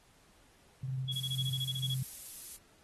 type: tone with tremolo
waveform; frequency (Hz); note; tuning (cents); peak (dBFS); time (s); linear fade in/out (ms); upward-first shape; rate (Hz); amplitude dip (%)
sine; 130.81; C3; 0; -32; 0.83-2.03; 5; sine; 2; 55
type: tone bursts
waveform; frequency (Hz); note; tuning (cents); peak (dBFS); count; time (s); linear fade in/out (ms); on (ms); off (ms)
sine; 3346; G#7; +12; -33; 12; 1.08-1.947; 10; 53; 21
type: noise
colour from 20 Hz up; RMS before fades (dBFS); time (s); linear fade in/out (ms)
violet; -42; 1.12-2.57; 10
effects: pink hiss -65 dBFS RMS until 2.83 s + AAC 32 kbps